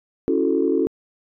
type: chord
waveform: sine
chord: F# minor seventh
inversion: second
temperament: equal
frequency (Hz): 277.2 / 329.6 / 370 / 440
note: C#4 / E4 / F#4 / A4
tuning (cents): 0 / 0 / 0 / 0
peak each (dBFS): -22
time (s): 0.28-0.87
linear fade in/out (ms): 0
effects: tanh soft clip ceiling -6 dBFS